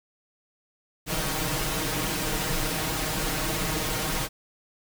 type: noise with comb filter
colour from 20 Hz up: pink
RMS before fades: -28 dBFS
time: 1.06-4.29 s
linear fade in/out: 50 ms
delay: 6.4 ms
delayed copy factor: +0.85
effects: none